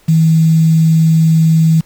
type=tone with quantisation; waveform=sine; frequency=161 Hz; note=E3; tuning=41 cents flat; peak=-6 dBFS; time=0.08-1.81 s; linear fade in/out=10 ms; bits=5; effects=pink hiss -49 dBFS RMS until 1.85 s